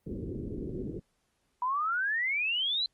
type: low-pass noise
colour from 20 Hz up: white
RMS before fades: -37 dBFS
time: 0.06-1 s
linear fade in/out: 10 ms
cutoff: 420 Hz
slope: 48 dB/octave
type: exponential sweep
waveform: sine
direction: up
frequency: 971 to 4117 Hz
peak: -27 dBFS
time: 1.62-2.86 s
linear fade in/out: 2 ms
effects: pink hiss -75 dBFS RMS until 2.93 s + Opus 32 kbps